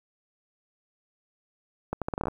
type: accelerating click train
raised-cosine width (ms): 1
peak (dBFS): -15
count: 10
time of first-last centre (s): 1.93-2.283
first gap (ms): 87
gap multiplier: 0.78
effects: 9-bit